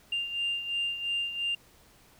sine beating tone pair, 2794 / 2796.9 Hz, F7 / F7, 0 / +2 cents, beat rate 2.9 Hz, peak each -29 / -35 dBFS, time 0.12-1.55 s, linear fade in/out 5 ms, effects tanh soft clip ceiling -23 dBFS + pink hiss -59 dBFS RMS until 2.19 s

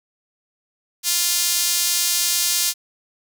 sawtooth tone with high-pass filter, 349.2 Hz, F4, in tune, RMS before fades -20 dBFS, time 1.03-2.74 s, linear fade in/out 50 ms, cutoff 5300 Hz, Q 0.91, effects none

